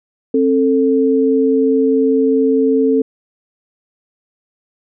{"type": "tone pair together", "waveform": "sine", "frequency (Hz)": [266.7, 443.8], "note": ["C4", "A4"], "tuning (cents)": [33, 15], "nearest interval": "major sixth", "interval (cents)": 882, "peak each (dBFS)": -13, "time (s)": [0.34, 3.02], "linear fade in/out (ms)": 5, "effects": []}